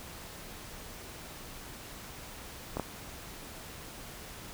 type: clicks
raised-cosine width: 1 ms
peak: -19 / -17 dBFS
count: 2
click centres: 2.77 / 2.797 s
effects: pink hiss -46 dBFS RMS until 4.53 s